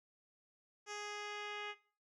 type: tone with low-pass filter sweep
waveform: 10% pulse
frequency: 415.3 Hz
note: G#4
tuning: in tune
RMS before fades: -45 dBFS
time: 0.86-1.75 s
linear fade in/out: 50 ms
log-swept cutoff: 6400 to 3100 Hz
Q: 1.9
effects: noise-tail reverb RT60 0.4 s tail -18 dB re dry